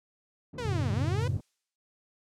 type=band-pass noise; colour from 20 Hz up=pink; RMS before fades=-43 dBFS; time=0.53-1.41 s; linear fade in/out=10 ms; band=100 to 320 Hz; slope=12 dB/octave
type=linear two-way sweep; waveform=sawtooth; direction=down then up; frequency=514 to 187.9 to 514 Hz; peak=-30 dBFS; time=0.58-1.28 s; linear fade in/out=5 ms; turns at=0.92 s
type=chord; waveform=sine; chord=F# minor; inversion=none; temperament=just; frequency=92.5 / 111 / 138.75 Hz; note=F#2 / A2 / C#3; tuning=0 / +16 / +2 cents; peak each=-31 dBFS; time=0.65-1.37 s; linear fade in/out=5 ms
type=noise with exponential decay; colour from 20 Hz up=blue; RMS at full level=-47 dBFS; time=1.2-1.76 s; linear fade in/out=2 ms; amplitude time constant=120 ms
effects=low-pass 7000 Hz 12 dB/octave